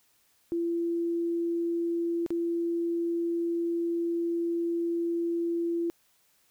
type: tone with dropouts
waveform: sine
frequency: 339 Hz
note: E4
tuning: 49 cents sharp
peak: -26 dBFS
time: 0.52-5.9 s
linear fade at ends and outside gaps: 0 ms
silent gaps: 2.263-2.305 s
effects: white hiss -67 dBFS RMS until 6.5 s